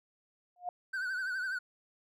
sine tone with exponential growth, 714 Hz, F5, 38 cents sharp, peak -30 dBFS, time 0.56-0.69 s, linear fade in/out 2 ms, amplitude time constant 28 ms
triangle tone with vibrato, 1511 Hz, F#6, 36 cents sharp, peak -31 dBFS, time 0.93-1.59 s, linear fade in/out 10 ms, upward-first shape triangle, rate 12 Hz, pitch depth 87 cents each way
effects none

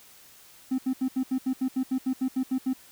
triangle tone bursts, 260 Hz, C4, 11 cents flat, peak -20 dBFS, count 14, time 0.71-2.734 s, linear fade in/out 10 ms, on 74 ms, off 76 ms, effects tanh soft clip ceiling -18 dBFS + white hiss -53 dBFS RMS until 2.91 s

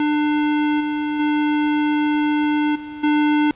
square tone with level steps, 298.7 Hz, D4, 29 cents sharp, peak -17 / -21 / -17 / -31 / -15 dBFS, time 0-3.51 s, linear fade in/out 2 ms, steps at 0.8 / 1.19 / 2.75 / 3.03 s, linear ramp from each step 10 ms, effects pink hiss -49 dBFS RMS until 3.55 s + resampled to 8000 Hz

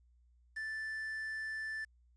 triangle tone with quantisation, 1760 Hz, A6, in tune, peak -36 dBFS, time 0.56-1.85 s, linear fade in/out 10 ms, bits 9, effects added 60 Hz sine -64 dBFS peak until 2.16 s + resampled to 22050 Hz

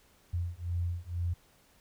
sine beating tone pair, 85.9 / 88 Hz, F2 / F2, -28 / +14 cents, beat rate 2.1 Hz, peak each -34 / -34 dBFS, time 0.33-1.34 s, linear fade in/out 10 ms, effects pink hiss -64 dBFS RMS until 1.8 s

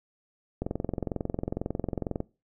click train, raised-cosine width 2 ms, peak -16 dBFS, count 36, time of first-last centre 0.62-2.204 s, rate 22.1 Hz, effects noise-tail reverb RT60 0.3 s tail -22 dB re dry

